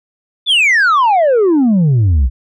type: exponential sweep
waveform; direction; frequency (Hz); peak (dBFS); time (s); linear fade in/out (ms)
sine; down; 3590 to 57.7; -5; 0.46-2.3; 50
effects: tanh soft clip ceiling -7 dBFS